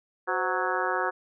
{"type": "harmonic tone with a mistuned harmonic", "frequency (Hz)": 184.8, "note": "F#3", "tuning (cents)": -2, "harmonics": [2, 3, 4, 5, 6, 7, 8, 9], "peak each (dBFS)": [-33, -33, -33, -33, -33, -33, -33, -33], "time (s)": [0.27, 1.11], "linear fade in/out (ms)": 20, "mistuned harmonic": 3, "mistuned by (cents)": -110, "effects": []}